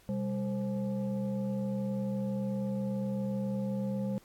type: tone with frequency modulation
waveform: sine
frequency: 199.6 Hz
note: G3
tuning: 32 cents sharp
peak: -30 dBFS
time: 0.09-4.18 s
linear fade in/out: 0 ms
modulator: 327 Hz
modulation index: 0.8
effects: pink hiss -62 dBFS RMS until 4.24 s + AAC 64 kbps